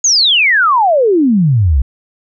sine exponential sweep, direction down, 6800 to 60.1 Hz, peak -7 dBFS, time 0.04-1.82 s, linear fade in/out 5 ms, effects none

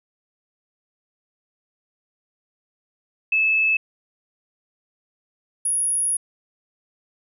sine tone pair in turn, 2609 / 10436 Hz, E7 / E9, -18 / -18 cents, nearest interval 2 octaves, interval 2400 cents, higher second, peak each -16 / -19 dBFS, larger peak first, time 3.32-3.77 / 5.65-6.17 s, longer second, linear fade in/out 5 ms, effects none

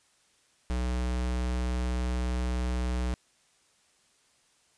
square tone, 61.74 Hz, B1, in tune, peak -28 dBFS, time 0.7-3.14 s, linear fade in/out 0 ms, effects white hiss -66 dBFS RMS until 4.77 s + resampled to 22050 Hz

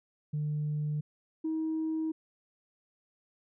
sine tone pair in turn, 150 / 317.8 Hz, D3 / D#4, +37 / +37 cents, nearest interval octave + minor second, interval 1300 cents, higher second, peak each -28 dBFS, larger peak neither, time 0.33-1.01 / 1.44-2.12 s, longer neither, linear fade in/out 10 ms, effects tanh soft clip ceiling -26 dBFS

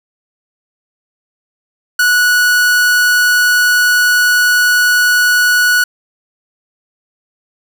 45% pulse tone, 1470 Hz, F#6, 12 cents flat, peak -8 dBFS, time 1.99-5.84 s, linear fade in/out 5 ms, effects none

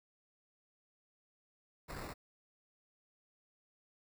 pink noise with sample-and-hold, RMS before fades -45 dBFS, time 1.88-2.14 s, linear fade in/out 20 ms, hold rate 3150 Hz, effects none

